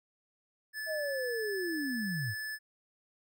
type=tone; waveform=square; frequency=1734 Hz; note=A6; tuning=26 cents flat; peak=-37 dBFS; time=0.73-2.59 s; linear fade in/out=50 ms
type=linear sweep; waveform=sine; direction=down; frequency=646 to 92.6 Hz; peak=-33 dBFS; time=0.86-2.35 s; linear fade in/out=50 ms
effects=none